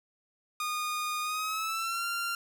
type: tone with pitch glide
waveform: sawtooth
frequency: 1226 to 1384.1 Hz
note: D#6 to F6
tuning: -26 to -16 cents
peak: -27 dBFS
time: 0.6-2.35 s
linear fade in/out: 2 ms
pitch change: +210 cents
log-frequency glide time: 1.22-2.06 s
effects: none